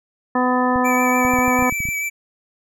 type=harmonic tone; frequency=251.3 Hz; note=B3; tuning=30 cents sharp; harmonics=1 / 2 / 3 / 4 / 5 / 7; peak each=-19 / -23 / -23 / -21 / -26 / -27 dBFS; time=0.35-1.7 s; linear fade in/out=5 ms
type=clicks; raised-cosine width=5 ms; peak=-18 dBFS; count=11; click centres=0.759 / 1.251 / 1.337 / 1.388 / 1.48 / 1.591 / 1.624 / 1.725 / 1.804 / 1.854 / 1.888 s
type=tone with vibrato; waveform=square; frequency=2308 Hz; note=D7; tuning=31 cents flat; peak=-22 dBFS; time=0.84-2.1 s; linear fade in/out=20 ms; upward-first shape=triangle; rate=6.8 Hz; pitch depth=29 cents each way
effects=none